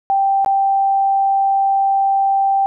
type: tone with dropouts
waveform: sine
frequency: 784 Hz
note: G5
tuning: in tune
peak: -12 dBFS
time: 0.1-2.66 s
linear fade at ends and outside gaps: 0 ms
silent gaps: 0.447-0.461 s
effects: none